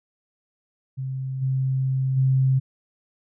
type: tone with level steps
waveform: sine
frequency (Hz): 132.2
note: C3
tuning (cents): +18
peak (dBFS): -26 / -20 / -16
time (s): 0.97-2.6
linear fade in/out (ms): 20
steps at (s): 1.41 / 2.16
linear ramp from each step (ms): 20
effects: none